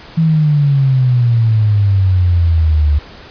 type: exponential sweep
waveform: sine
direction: down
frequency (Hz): 164.81 to 72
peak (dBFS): -8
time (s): 0.17-2.99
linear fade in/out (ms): 10
effects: pink hiss -36 dBFS RMS until 3.3 s + resampled to 11025 Hz